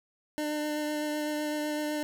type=tone with vibrato; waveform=25% pulse; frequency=300.6 Hz; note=D4; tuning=40 cents sharp; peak=-26 dBFS; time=0.38-2.03 s; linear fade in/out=0 ms; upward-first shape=sine; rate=7.9 Hz; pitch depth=13 cents each way; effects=none